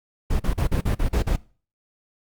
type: noise bursts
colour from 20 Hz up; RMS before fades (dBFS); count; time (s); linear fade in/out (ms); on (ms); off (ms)
brown; -20; 8; 0.3-1.364; 10; 98; 40
effects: noise-tail reverb RT60 0.4 s tail -22 dB re dry + Opus 48 kbps